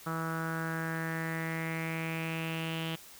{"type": "tone with low-pass filter sweep", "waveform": "sawtooth", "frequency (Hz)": 162.7, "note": "E3", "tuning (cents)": -22, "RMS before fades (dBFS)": -35, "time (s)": [0.06, 2.96], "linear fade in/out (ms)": 10, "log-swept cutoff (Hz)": [1300, 3100], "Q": 5.5, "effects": ["white hiss -52 dBFS RMS until 3.19 s"]}